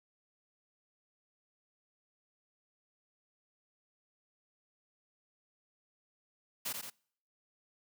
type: noise with echo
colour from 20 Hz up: white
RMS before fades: -37 dBFS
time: 6.65-6.73 s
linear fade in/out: 10 ms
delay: 86 ms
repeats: 2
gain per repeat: -4 dB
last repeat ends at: 6.902 s
effects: noise-tail reverb RT60 0.6 s tail -26 dB re dry + high-pass 100 Hz 12 dB/octave